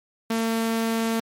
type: tone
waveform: sawtooth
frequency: 226.4 Hz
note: A3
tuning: 50 cents sharp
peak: -18 dBFS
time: 0.3-1.2 s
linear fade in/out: 5 ms
effects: MP3 64 kbps